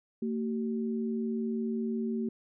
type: tone pair together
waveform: sine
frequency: 226.7 / 381.2 Hz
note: A#3 / G4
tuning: -48 / -48 cents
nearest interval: major sixth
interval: 900 cents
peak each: -30 / -36 dBFS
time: 0.22-2.29 s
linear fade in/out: 5 ms
effects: none